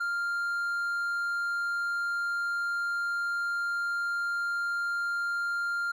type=tone; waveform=triangle; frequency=1396.9 Hz; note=F6; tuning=in tune; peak=-26 dBFS; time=0-5.92 s; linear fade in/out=10 ms; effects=none